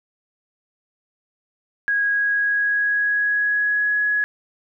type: tone with pitch glide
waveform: sine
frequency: 1648 to 1680.7 Hz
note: G#6 to G#6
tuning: -14 to +20 cents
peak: -17 dBFS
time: 1.88-4.24 s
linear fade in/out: 0 ms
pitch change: +34 cents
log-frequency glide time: 2.1-4.04 s
effects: none